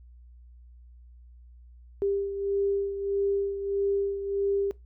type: beating tone pair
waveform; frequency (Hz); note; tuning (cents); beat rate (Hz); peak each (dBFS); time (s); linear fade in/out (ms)
sine; 397.6 / 399.2; G4 / G4; +25 / +32; 1.6; -26 / -33; 2.02-4.71; 0
effects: noise-tail reverb RT60 0.2 s tail -21 dB re dry + added 60 Hz sine -48 dBFS peak until 4.85 s